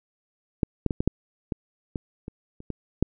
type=clicks; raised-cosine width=3 ms; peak=-8 / -9 / -13 / -11 / -6 / -14 / -16 / -22 / -29 / -17 / -7 dBFS; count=11; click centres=0.632 / 0.863 / 0.908 / 1.005 / 1.076 / 1.522 / 1.958 / 2.281 / 2.604 / 2.703 / 3.026 s; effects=none